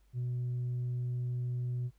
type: tone with tanh clipping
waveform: triangle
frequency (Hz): 123.47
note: B2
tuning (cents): 0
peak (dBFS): -32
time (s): 0.13-1.91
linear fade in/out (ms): 50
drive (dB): 6
effects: added 50 Hz sine -63 dBFS peak until 1.98 s + pink hiss -75 dBFS RMS until 1.98 s